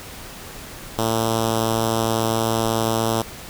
5% pulse tone with notch filter, 112.7 Hz, A2, 42 cents sharp, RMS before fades -21 dBFS, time 0.98-3.22 s, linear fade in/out 5 ms, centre 1900 Hz, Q 0.78, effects pink hiss -37 dBFS RMS until 3.49 s

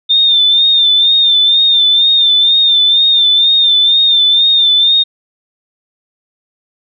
sine tone with vibrato, 3604 Hz, A7, 41 cents sharp, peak -6 dBFS, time 0.09-5.04 s, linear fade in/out 20 ms, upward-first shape sine, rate 2.1 Hz, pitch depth 53 cents each way, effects none

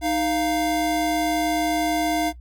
square tone pair together, 311.1 / 696.2 Hz, D#4 / F5, 0 / -6 cents, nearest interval octave + major second, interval 1394 cents, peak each -24 dBFS, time 0.01-2.33 s, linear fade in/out 50 ms, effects noise-tail reverb RT60 0.1 s tail -17 dB re dry + added 60 Hz sine -39 dBFS peak until 2.4 s

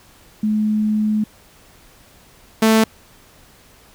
sine / sawtooth tone pair in turn, 213.6 / 221.1 Hz, G#3 / A3, +49 / +9 cents, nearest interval minor second, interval 60 cents, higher second, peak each -15 / -7 dBFS, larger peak second, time 0.43-1.24 / 2.62-2.84 s, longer first, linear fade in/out 5 ms, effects pink hiss -49 dBFS RMS until 3.94 s

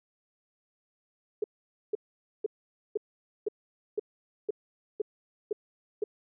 sine tone bursts, 421.7 Hz, G#4, 26 cents sharp, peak -25 dBFS, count 10, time 1.42-6.04 s, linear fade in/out 5 ms, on 21 ms, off 490 ms, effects none

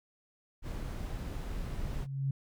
brown noise, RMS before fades -37 dBFS, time 0.62-2.07 s, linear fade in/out 50 ms
sine tone with exponential growth, 136.5 Hz, C#3, 26 cents flat, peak -27 dBFS, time 1.43-2.31 s, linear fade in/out 5 ms, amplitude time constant 190 ms
effects none

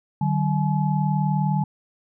sine tone cluster, 150.4 / 190.2 / 854 Hz, D3 / F#3 / G#5, +42 / +48 / +48 cents, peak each -21 / -24 / -27 dBFS, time 0.21-1.64 s, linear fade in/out 5 ms, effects none

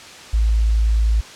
sine tone, 55 Hz, A1, in tune, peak -13 dBFS, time 0.33-1.21 s, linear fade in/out 10 ms, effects white hiss -38 dBFS RMS until 1.35 s + low-pass 6000 Hz 12 dB/octave

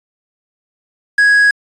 triangle tone with quantisation, 1661.2 Hz, G#6, in tune, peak -5 dBFS, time 1.18-1.51 s, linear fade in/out 5 ms, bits 5, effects resampled to 22050 Hz

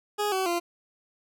20% pulse tone with pitch steps, 415.3 / 378.6 / 345.2 Hz, G#4 / F#4 / F4, 0 / +40 / -20 cents, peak -20 dBFS, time 0.18-0.6 s, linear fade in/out 20 ms, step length 140 ms, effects none

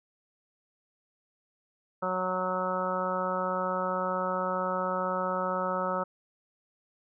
harmonic tone, 184.4 Hz, F#3, 6 cents flat, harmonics 1 / 2 / 3 / 4 / 5 / 6 / 7 / 8, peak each -37 / -40 / -32 / -40 / -35 / -40 / -32 / -44 dBFS, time 2.02-6.04 s, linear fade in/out 10 ms, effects none

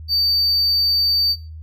triangle tone, 4605 Hz, D8, 35 cents flat, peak -14 dBFS, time 0.08-1.36 s, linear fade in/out 50 ms, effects noise-tail reverb RT60 0.4 s tail -21 dB re dry + added 79 Hz sine -32 dBFS peak until 1.62 s

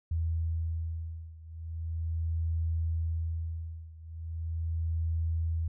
sine beating tone pair, 81.7 / 82.09 Hz, E2 / E2, -15 / -7 cents, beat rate 0.39 Hz, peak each -32 / -34 dBFS, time 0.11-5.68 s, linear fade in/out 5 ms, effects none

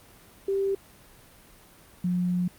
sine tone pair in turn, 392 / 178.8 Hz, G4 / F3, 0 / +41 cents, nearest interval octave + major second, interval 1359 cents, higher first, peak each -23 dBFS, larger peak neither, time 0.48-0.75 / 2.04-2.48 s, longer second, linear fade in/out 5 ms, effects pink hiss -53 dBFS RMS until 2.58 s + Opus 32 kbps

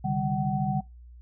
sine tone cluster, 136.6 / 150.3 / 196.7 / 755 Hz, C#3 / D3 / G3 / F#5, -25 / +40 / +6 / +35 cents, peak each -30 dBFS, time 0.04-0.81 s, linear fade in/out 10 ms, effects noise-tail reverb RT60 0.2 s tail -22 dB re dry + added 60 Hz sine -45 dBFS peak until 1.21 s

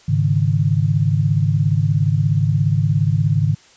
sine chord, Ab suspended fourth, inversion none, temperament equal, 103.83 / 138.59 / 155.56 Hz, Ab2 / Db3 / Eb3, 0 / 0 / 0 cents, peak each -18 dBFS, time 0.08-3.55 s, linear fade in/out 10 ms, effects white hiss -49 dBFS RMS until 3.76 s + resampled to 16000 Hz

